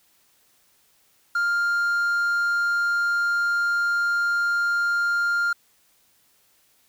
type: tone with quantisation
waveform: triangle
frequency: 1400 Hz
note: F6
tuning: 4 cents sharp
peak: -18 dBFS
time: 1.35-5.53 s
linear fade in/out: 5 ms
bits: 8
effects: white hiss -62 dBFS RMS until 6.88 s